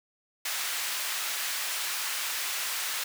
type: high-pass noise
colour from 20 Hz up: pink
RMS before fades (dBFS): -32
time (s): 0.45-3.04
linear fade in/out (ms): 5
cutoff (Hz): 1500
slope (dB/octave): 12
effects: none